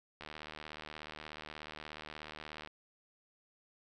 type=click train; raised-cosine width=0.3 ms; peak=-29 dBFS; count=190; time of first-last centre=0.21-2.674 s; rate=76.7 Hz; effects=none